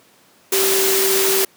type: tone in noise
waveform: sine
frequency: 386.8 Hz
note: G4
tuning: 23 cents flat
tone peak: -18 dBFS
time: 0.52-1.45 s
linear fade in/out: 5 ms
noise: white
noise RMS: -18 dBFS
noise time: 0.52-1.45 s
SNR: -3 dB
effects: pink hiss -52 dBFS RMS until 1.56 s + high-pass 200 Hz 12 dB/octave